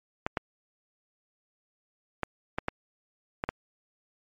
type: clicks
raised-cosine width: 0.5 ms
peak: -13 dBFS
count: 7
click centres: 0.265 / 0.372 / 2.233 / 2.585 / 2.684 / 3.439 / 3.49 s
effects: MP3 48 kbps